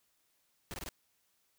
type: noise bursts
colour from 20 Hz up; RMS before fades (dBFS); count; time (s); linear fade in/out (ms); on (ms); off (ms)
pink; -42; 4; 0.71-0.889; 0; 29; 21
effects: white hiss -75 dBFS RMS until 1.58 s